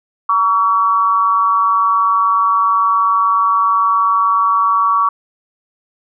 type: tone with amplitude modulation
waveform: sine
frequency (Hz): 1136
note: C#6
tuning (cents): +42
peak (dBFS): -7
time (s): 0.29-5.09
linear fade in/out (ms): 5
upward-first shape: sine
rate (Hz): 199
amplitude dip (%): 70
effects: none